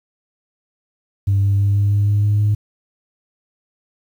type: tone with pitch steps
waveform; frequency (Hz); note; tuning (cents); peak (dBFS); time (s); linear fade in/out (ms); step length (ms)
sine; 98.8 / 99.6 / 100.41 / 101.23 / 102.05 / 102.88 / 103.71 / 104.55; G2 / G2 / G2 / G#2 / G#2 / G#2 / G#2 / G#2; +14 / +28 / +42 / -44 / -30 / -16 / -2 / +12; -11; 1.27-2.55; 10; 160
effects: tanh soft clip ceiling -10 dBFS + 8-bit